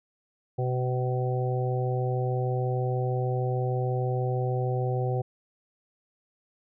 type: harmonic tone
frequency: 126.4 Hz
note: B2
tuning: 41 cents sharp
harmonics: 1 / 3 / 4 / 5 / 6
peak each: -26 / -33 / -33 / -42 / -35 dBFS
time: 0.58-5.22 s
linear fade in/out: 10 ms
effects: none